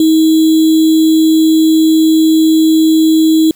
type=tone with sample-and-hold; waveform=sine; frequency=318 Hz; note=D#4; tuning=38 cents sharp; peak=-5 dBFS; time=0-3.51 s; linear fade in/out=2 ms; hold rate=3675 Hz; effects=white hiss -46 dBFS RMS until 3.55 s